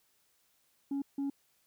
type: tone bursts at uneven times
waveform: sine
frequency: 278.4 Hz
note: C#4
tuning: 8 cents sharp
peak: -29 dBFS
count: 2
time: 0.91-1.02 / 1.18-1.3 s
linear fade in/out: 5 ms
effects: tanh soft clip ceiling -30 dBFS + white hiss -72 dBFS RMS until 1.66 s